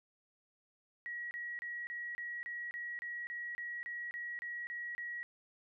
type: tone bursts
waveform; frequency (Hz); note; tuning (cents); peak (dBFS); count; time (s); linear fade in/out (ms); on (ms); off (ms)
sine; 1912; A#6; +43; -39; 15; 1.06-5.23; 0; 250; 30
effects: none